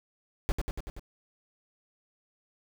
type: noise with echo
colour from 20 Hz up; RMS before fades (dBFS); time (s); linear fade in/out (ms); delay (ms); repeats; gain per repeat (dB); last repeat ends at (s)
brown; -26; 0.49-0.52; 0; 95; 5; -3; 0.995
effects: none